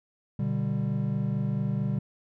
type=chord; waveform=triangle; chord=G major; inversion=first; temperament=just; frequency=122.5 / 147 / 196 Hz; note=B2 / D3 / G3; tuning=-14 / +2 / 0 cents; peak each=-28 dBFS; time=0.39-1.99 s; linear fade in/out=5 ms; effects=none